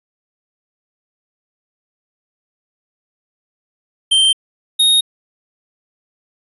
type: tone pair in turn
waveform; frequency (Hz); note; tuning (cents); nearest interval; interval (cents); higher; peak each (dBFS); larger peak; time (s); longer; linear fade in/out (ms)
square; 3136 / 3729; G7 / A#7; 0 / 0; minor third; 300; second; -10; neither; 4.11-4.33 / 4.79-5.01; neither; 10
effects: resampled to 32000 Hz